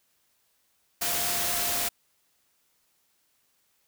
sine tone in noise, 698.5 Hz, F5, in tune, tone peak -38 dBFS, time 1.01-1.89 s, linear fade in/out 10 ms, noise white, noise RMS -28 dBFS, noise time 1.01-1.89 s, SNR -13 dB, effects white hiss -70 dBFS RMS until 3.87 s

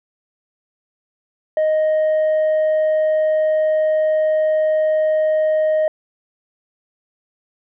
sine tone, 622.3 Hz, D#5, in tune, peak -11 dBFS, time 1.57-5.88 s, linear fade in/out 2 ms, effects tanh soft clip ceiling -13 dBFS

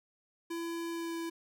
square tone with pitch glide, 335.9 to 332.8 Hz, E4 to E4, +33 to +17 cents, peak -36 dBFS, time 0.5-1.3 s, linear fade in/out 10 ms, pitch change -16 cents, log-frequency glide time 0.91-1.16 s, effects none

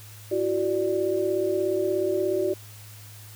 sine tone cluster, 340.2 / 377 / 589 Hz, F4 / F#4 / D5, -45 / +32 / +5 cents, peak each -29 / -24 / -28 dBFS, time 0.31-2.54 s, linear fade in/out 10 ms, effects added 105 Hz sine -44 dBFS peak until 3.35 s + white hiss -48 dBFS RMS until 3.35 s

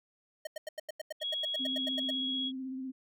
square tone bursts, 619 Hz, D#5, 9 cents flat, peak -36 dBFS, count 16, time 0.45-2.106 s, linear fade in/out 5 ms, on 21 ms, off 88 ms
sine tone, 3322 Hz, G#7, in tune, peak -32 dBFS, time 1.2-2.52 s, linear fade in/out 50 ms
sine tone with vibrato, 261.6 Hz, C4, in tune, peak -36 dBFS, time 1.59-2.92 s, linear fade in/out 20 ms, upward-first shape sine, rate 16 Hz, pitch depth 28 cents each way
effects none

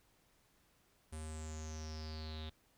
square tone with low-pass filter sweep, 78.3 Hz, D#2, 11 cents sharp, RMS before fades -45 dBFS, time 1.12-2.5 s, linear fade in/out 10 ms, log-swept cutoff 9400 to 3600 Hz, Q 9.6, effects pink hiss -72 dBFS RMS until 2.77 s

